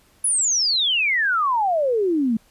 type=exponential sweep; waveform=sine; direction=down; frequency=10548 to 213.9 Hz; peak=-17 dBFS; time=0.24-2.37 s; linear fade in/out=5 ms; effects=pink hiss -57 dBFS RMS until 2.5 s + resampled to 32000 Hz